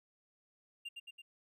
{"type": "tone with echo", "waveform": "triangle", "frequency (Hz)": 2794, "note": "F7", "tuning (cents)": 0, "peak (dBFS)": -39, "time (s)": [0.85, 0.89], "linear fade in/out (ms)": 10, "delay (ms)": 110, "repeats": 3, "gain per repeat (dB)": -3, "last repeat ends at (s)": 1.22, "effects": []}